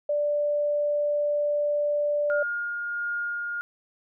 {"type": "tone", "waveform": "sine", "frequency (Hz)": 587.3, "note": "D5", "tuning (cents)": 0, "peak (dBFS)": -22, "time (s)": [0.09, 2.43], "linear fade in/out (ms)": 5}
{"type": "tone with tremolo", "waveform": "sine", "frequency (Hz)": 1420, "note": "F6", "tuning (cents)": 28, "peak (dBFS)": -26, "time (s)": [2.3, 3.61], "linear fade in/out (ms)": 0, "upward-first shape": "sine", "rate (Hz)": 1.5, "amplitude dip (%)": 25}
{"effects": []}